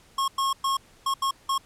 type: tone bursts at uneven times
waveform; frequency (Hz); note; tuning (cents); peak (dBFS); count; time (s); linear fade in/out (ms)
square; 1086; C#6; -36; -23; 6; 0.18-0.28 / 0.38-0.53 / 0.64-0.77 / 1.06-1.14 / 1.22-1.31 / 1.49-1.58; 5
effects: pink hiss -56 dBFS RMS until 1.65 s + low-pass 11000 Hz 12 dB/octave